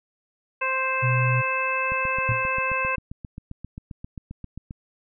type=harmonic tone; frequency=524 Hz; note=C5; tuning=2 cents sharp; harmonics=1 / 2 / 3 / 4 / 5; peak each=-31 / -27 / -30 / -34 / -26 dBFS; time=0.61-2.96 s; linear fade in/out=10 ms
type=tone; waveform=sine; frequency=123.9 Hz; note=B2; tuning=6 cents sharp; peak=-20 dBFS; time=1.02-1.42 s; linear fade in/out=20 ms
type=click train; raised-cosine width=5 ms; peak=-23 dBFS; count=22; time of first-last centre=1.92-4.709 s; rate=7.53 Hz
type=tone with exponential decay; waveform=sine; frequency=116.54 Hz; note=A#2; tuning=in tune; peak=-18 dBFS; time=2.29-2.48 s; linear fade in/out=0 ms; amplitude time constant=40 ms
effects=none